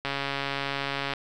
click train, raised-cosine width 0.3 ms, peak -13 dBFS, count 152, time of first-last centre 0.05-1.136 s, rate 139 Hz, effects none

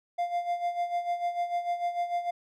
triangle tone with tremolo, 698.5 Hz, F5, in tune, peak -23 dBFS, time 0.18-2.31 s, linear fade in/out 10 ms, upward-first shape sine, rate 6.7 Hz, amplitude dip 70%, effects none

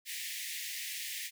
pink high-pass noise, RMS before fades -40 dBFS, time 0.05-1.31 s, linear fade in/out 50 ms, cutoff 1800 Hz, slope 96 dB/octave, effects none

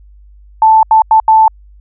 sine tone bursts at uneven times, 880 Hz, A5, in tune, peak -3 dBFS, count 4, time 0.62-0.83 / 0.91-1.02 / 1.11-1.2 / 1.28-1.48 s, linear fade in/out 2 ms, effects added 50 Hz sine -37 dBFS peak until 1.8 s

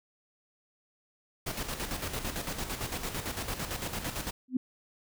pink noise with tremolo, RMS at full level -34 dBFS, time 1.46-4.31 s, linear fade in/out 10 ms, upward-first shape square, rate 8.9 Hz, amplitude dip 55%
sine tone with exponential growth, 254.9 Hz, C4, 45 cents flat, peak -21 dBFS, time 4.48-4.57 s, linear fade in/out 5 ms, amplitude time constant 18 ms
effects none

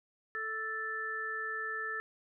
harmonic tone, 440 Hz, A4, in tune, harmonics 1 / 3 / 4, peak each -45 / -40 / -36 dBFS, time 0.35-2 s, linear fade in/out 0 ms, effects none

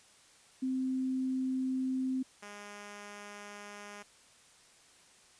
sine / 5% pulse tone pair in turn, 260.1 / 205.3 Hz, C4 / G#3, -10 / -20 cents, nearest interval major third, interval 410 cents, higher first, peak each -30 / -34 dBFS, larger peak first, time 0.62-2.23 / 2.42-4.03 s, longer neither, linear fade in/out 10 ms, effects white hiss -61 dBFS RMS until 5.39 s + resampled to 22050 Hz

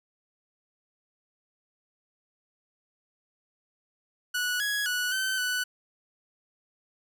sawtooth tone with pitch steps, 1472 / 1668 / 1473 / 1535 / 1489 Hz, F#6 / G#6 / F#6 / G6 / F#6, -9 / +7 / -8 / -37 / +11 cents, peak -23 dBFS, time 4.34-5.64 s, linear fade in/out 10 ms, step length 260 ms, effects none

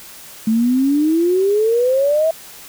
sine exponential sweep, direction up, 216.2 to 657 Hz, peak -12 dBFS, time 0.47-2.31 s, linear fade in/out 5 ms, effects white hiss -38 dBFS RMS until 2.68 s

